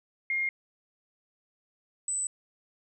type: tone pair in turn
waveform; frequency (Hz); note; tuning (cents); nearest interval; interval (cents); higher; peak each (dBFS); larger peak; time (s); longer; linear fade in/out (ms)
sine; 2129 / 8006; C7 / B8; +30 / +23; octave + major seventh; 2293; second; -26 / -28; first; 0.3-0.49 / 2.08-2.27; neither; 2
effects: none